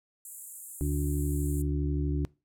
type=high-pass noise; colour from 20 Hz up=white; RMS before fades=-40 dBFS; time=0.25-1.62 s; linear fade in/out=2 ms; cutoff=7200 Hz; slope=96 dB/octave
type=harmonic tone; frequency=72.4 Hz; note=D2; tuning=24 cents flat; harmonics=1 / 2 / 4 / 5; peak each=-29 / -31 / -33 / -39 dBFS; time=0.81-2.25 s; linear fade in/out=0 ms
effects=noise-tail reverb RT60 0.3 s tail -23 dB re dry + low-pass 12000 Hz 12 dB/octave